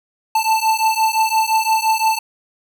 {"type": "beating tone pair", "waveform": "square", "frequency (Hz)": [880, 885.8], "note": ["A5", "A5"], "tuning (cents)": [0, 11], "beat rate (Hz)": 5.8, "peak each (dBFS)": -18, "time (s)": [0.35, 2.19], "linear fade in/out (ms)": 5, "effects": []}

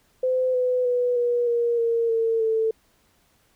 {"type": "tone with pitch steps", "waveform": "sine", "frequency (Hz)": [512, 501.8, 491.7, 481.9, 472.2, 462.8, 453.5, 444.4], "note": ["C5", "B4", "B4", "B4", "A#4", "A#4", "A#4", "A4"], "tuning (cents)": [-38, 28, -8, -43, 22, -13, -48, 17], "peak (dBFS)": -19, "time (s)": [0.23, 2.71], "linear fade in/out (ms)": 5, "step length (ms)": 310, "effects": ["pink hiss -63 dBFS RMS until 3.55 s"]}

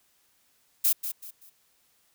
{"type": "noise with echo", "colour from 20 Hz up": "violet", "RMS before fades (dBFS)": -22, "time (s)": [0.84, 0.93], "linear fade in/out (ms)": 10, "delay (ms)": 190, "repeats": 3, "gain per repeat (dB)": -10, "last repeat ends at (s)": 1.5, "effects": ["white hiss -67 dBFS RMS until 2.14 s"]}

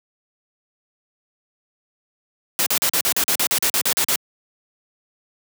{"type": "noise bursts", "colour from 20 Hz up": "white", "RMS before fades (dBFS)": -19, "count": 14, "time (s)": [2.59, 4.158], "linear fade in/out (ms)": 0, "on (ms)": 73, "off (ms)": 42, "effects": ["high-pass 150 Hz 12 dB/octave"]}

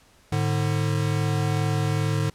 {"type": "tone pair together", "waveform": "square", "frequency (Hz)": [106.4, 148.8], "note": ["G#2", "D3"], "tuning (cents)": [42, 23], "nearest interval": "tritone", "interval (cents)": 581, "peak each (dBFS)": -25, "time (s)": [0.32, 2.3], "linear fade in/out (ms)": 5, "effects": ["pink hiss -57 dBFS RMS until 2.34 s", "low-pass 11000 Hz 12 dB/octave"]}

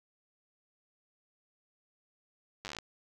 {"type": "slowing click train", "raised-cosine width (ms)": 0.2, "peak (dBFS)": -23, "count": 11, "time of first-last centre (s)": [2.65, 2.787], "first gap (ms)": 9, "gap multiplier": 1.09, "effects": []}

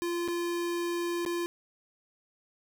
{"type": "tone with dropouts", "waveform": "square", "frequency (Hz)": 345.2, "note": "F4", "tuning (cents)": -20, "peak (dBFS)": -30, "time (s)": [0.02, 1.46], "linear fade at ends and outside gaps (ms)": 0, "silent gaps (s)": [[0.278, 0.284], [1.251, 1.262]], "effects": []}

